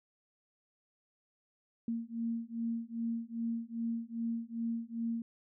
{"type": "beating tone pair", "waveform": "sine", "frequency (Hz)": [229.3, 231.8], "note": ["A#3", "A#3"], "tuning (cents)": [-28, -10], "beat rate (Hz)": 2.5, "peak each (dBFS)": [-37, -37], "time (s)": [1.88, 5.22], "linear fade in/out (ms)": 2, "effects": []}